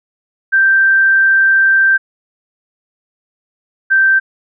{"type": "tone pair in turn", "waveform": "sine", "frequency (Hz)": [1568, 1562.2], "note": ["G6", "G6"], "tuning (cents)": [0, -6], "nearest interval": "unison", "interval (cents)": 6, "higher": "first", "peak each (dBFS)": -7, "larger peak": "neither", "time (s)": [[0.52, 1.98], [3.9, 4.2]], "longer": "first", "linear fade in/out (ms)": 20, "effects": []}